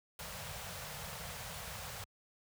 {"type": "band-stop noise", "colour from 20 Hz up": "pink", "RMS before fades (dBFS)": -44, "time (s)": [0.19, 2.04], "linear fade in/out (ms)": 2, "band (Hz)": [190, 470], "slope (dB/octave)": 48, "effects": ["high-pass 60 Hz 12 dB/octave"]}